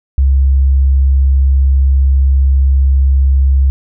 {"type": "tone", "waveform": "sine", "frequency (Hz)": 67.5, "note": "C#2", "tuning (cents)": -45, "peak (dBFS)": -6, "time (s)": [0.18, 3.7], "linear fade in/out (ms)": 0, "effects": []}